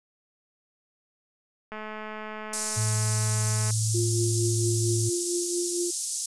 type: click train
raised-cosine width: 0.5 ms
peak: -23 dBFS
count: 428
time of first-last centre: 1.72-3.706 s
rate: 215 Hz
type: band-pass noise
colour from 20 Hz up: white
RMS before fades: -31 dBFS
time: 2.53-6.26 s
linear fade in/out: 5 ms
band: 5600 to 9700 Hz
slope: 24 dB/octave
type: tone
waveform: sine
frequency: 110 Hz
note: A2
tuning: in tune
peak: -24 dBFS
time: 2.76-5.1 s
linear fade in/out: 20 ms
type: tone with tremolo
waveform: sine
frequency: 349.2 Hz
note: F4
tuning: in tune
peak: -25 dBFS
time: 3.94-5.91 s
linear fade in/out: 10 ms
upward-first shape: triangle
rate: 4.4 Hz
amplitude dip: 60%
effects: resampled to 24000 Hz